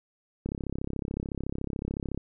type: click train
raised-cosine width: 3 ms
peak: -19 dBFS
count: 59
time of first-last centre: 0.46-2.176 s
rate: 33.8 Hz
effects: none